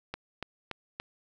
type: click train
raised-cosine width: 0.3 ms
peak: -19 dBFS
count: 4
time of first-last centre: 0.14-1 s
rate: 3.49 Hz
effects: none